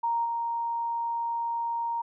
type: tone with level steps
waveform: sine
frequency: 932 Hz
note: A#5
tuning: 1 cent flat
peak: -24 / -27 dBFS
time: 0.03-2.02 s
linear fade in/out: 10 ms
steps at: 0.24 s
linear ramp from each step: 20 ms
effects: none